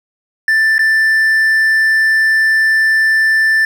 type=tone with dropouts; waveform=triangle; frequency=1770 Hz; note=A6; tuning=10 cents sharp; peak=-7 dBFS; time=0.48-3.65 s; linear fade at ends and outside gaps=2 ms; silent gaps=0.782-0.792 s; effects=none